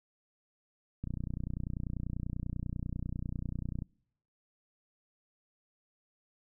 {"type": "click train", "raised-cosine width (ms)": 5, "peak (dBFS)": -24, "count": 85, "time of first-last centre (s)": [1.04, 3.821], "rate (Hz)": 30.2, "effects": ["noise-tail reverb RT60 0.7 s tail -26 dB re dry"]}